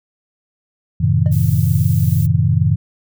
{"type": "chord", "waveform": "sine", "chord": "F# diminished seventh", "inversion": "none", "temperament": "just", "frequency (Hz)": [92.5, 111, 133.2, 159.84], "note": ["F#2", "A2", "C3", "Eb3"], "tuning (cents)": [0, 16, 31, 47], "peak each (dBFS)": -17, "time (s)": [1, 2.76], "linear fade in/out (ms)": 10}
{"type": "tone with exponential decay", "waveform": "triangle", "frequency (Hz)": 606, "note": "D#5", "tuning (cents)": -46, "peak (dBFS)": -24, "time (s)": [1.26, 1.38], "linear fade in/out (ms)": 0, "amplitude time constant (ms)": 24}
{"type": "noise", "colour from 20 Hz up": "violet", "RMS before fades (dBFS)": -32, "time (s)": [1.31, 2.27], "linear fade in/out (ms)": 20}
{"effects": []}